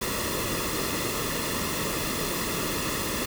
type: noise with comb filter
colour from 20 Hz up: pink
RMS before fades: -29 dBFS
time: 0.01-3.26 s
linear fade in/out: 10 ms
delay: 1.3 ms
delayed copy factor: -0.65
effects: none